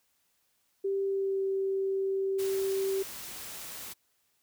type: tone with pitch glide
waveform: sine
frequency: 392 to 387.3 Hz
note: G4 to G4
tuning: 0 to -21 cents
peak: -27 dBFS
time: 0.84-3.03 s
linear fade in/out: 10 ms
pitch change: -21 cents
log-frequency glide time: 1.03-1.43 s
type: noise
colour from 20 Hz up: white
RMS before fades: -42 dBFS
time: 2.38-3.94 s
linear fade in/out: 20 ms
effects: white hiss -73 dBFS RMS until 4.42 s